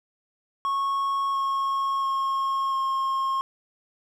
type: tone with pitch steps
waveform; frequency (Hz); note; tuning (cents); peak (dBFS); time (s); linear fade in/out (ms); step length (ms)
triangle; 1100 / 1091.1 / 1082.4 / 1073.6; C#6 / C#6 / C#6 / C6; -14 / -28 / -42 / +44; -21; 0.65-3.41; 0; 690
effects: none